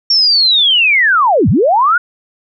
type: linear two-way sweep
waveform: sine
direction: down then up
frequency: 5530 to 77.78 to 1488 Hz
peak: -7 dBFS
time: 0.1-1.98 s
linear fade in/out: 5 ms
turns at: 1.49 s
effects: none